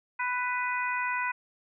harmonic tone, 496 Hz, B4, 7 cents sharp, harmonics 2 / 3 / 4 / 5, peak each -31 / -33 / -34 / -35 dBFS, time 0.19-1.32 s, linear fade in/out 10 ms, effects none

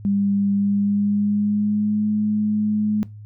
sine tone with pitch glide, 200 to 211.5 Hz, G3 to G#3, +35 to +32 cents, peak -17 dBFS, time 0.05-3.03 s, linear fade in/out 0 ms, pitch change +97 cents, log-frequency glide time 0.53-2.06 s, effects noise-tail reverb RT60 0.2 s tail -19 dB re dry + added 105 Hz sine -36 dBFS peak until 3.25 s

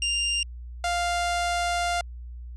sawtooth tone pair in turn, 2794 / 698.5 Hz, F7 / F5, 0 / 0 cents, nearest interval 2 octaves, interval 2400 cents, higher first, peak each -20 dBFS, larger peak neither, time 0.02-0.43 / 0.84-2.01 s, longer second, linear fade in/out 2 ms, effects added 60 Hz sine -36 dBFS peak until 2.56 s + resampled to 22050 Hz

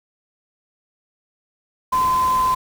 sine tone in noise, 1026 Hz, C6, 34 cents flat, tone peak -15 dBFS, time 1.92-2.55 s, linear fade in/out 10 ms, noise pink, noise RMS -32 dBFS, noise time 1.92-2.55 s, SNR +14 dB, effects none

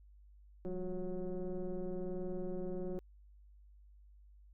sine tone with frequency modulation, 176.3 Hz, F3, 17 cents sharp, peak -35 dBFS, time 0.65-2.99 s, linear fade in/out 0 ms, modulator 187 Hz, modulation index 1.7, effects tanh soft clip ceiling -33 dBFS + added 50 Hz sine -57 dBFS peak until 4.53 s

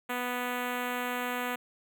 5% pulse tone with notch filter, 246.9 Hz, B3, in tune, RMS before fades -33 dBFS, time 0.09-1.56 s, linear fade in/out 10 ms, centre 5400 Hz, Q 0.51, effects none

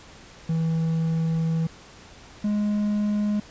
triangle tone pair in turn, 162.7 / 208.3 Hz, E3 / G#3, -22 / +5 cents, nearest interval major third, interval 427 cents, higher second, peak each -19 dBFS, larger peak neither, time 0.49-1.67 / 2.44-3.4 s, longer first, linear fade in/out 5 ms, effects pink hiss -47 dBFS RMS until 3.5 s + resampled to 16000 Hz

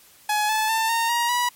sawtooth tone with pitch steps, 843 / 867.7 / 893.1 / 919.3 / 946.2 / 974 Hz, G#5 / A5 / A5 / A#5 / A#5 / B5, +26 / -24 / +26 / -24 / +26 / -24 cents, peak -16 dBFS, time 0.29-1.49 s, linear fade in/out 5 ms, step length 200 ms, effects white hiss -52 dBFS RMS until 1.55 s + MP3 64 kbps

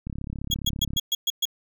click train, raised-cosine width 5 ms, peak -20 dBFS, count 32, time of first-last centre 0.07-0.963 s, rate 34.7 Hz
35% pulse tone bursts, 3322 Hz, G#7, in tune, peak -19 dBFS, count 7, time 0.51-1.454 s, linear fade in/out 5 ms, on 32 ms, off 120 ms
effects none

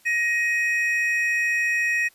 triangle tone pair together, 1883 / 2517 Hz, A#6 / D#7, +17 / +19 cents, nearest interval perfect fourth, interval 502 cents, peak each -20 / -23 dBFS, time 0.05-2.09 s, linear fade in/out 20 ms, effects white hiss -57 dBFS RMS until 2.14 s + resampled to 32000 Hz

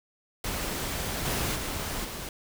pink noise with level steps, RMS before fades -32 / -29 / -33 / -37 dBFS, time 0.44-2.29 s, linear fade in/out 2 ms, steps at 1.25 / 1.55 / 2.04 s, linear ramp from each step 10 ms, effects none

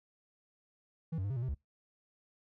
triangle tone with pitch steps, 162.4 / 94.5 / 100.7 / 134.3 / 118.1 / 129.7 / 70.2 Hz, E3 / F#2 / G2 / C3 / A#2 / C3 / C#2, -26 / +37 / +47 / +46 / +23 / -15 / +22 cents, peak -31 dBFS, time 1.12-1.547 s, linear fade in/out 10 ms, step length 61 ms, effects noise-tail reverb RT60 0.2 s tail -26 dB re dry

